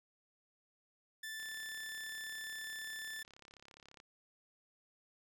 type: tone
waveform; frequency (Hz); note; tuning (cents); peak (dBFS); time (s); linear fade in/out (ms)
sawtooth; 1760; A6; 0; -39; 1.23-3.23; 5
type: click train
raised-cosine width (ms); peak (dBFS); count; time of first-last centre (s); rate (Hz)
0.2; -39; 91; 1.4-4.001; 34.6
effects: none